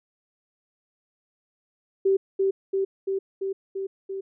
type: tone with echo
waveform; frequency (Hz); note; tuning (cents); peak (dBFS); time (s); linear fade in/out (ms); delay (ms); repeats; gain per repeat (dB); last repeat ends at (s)
sine; 387.7; G4; -19; -17; 2.05-2.17; 10; 340; 6; -2; 4.21
effects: none